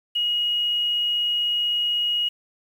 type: tone with quantisation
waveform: sine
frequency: 2891 Hz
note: F#7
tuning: 41 cents flat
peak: -20 dBFS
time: 0.15-2.29 s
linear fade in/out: 10 ms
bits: 8
effects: none